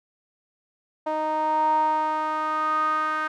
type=tone with band-pass filter sweep; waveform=sawtooth; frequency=310 Hz; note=D#4; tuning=6 cents flat; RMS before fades=-24 dBFS; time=1.06-3.28 s; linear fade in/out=10 ms; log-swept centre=780 to 1400 Hz; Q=8; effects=none